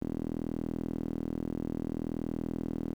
sawtooth tone with band-pass filter, 40.58 Hz, E1, 26 cents flat, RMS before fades -35 dBFS, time 0.01-2.94 s, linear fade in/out 10 ms, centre 270 Hz, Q 2.5, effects 10-bit

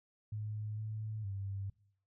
sine tone with pitch steps, 106.6 / 108.4 / 98.3 Hz, G#2 / A2 / G2, +46 / -25 / +5 cents, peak -37 dBFS, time 0.32-1.7 s, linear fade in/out 5 ms, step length 460 ms, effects noise-tail reverb RT60 0.6 s tail -21 dB re dry

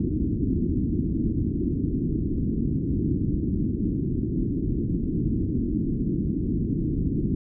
white low-pass noise, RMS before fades -25 dBFS, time 0-7.35 s, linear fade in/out 5 ms, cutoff 330 Hz, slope 48 dB/octave, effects none

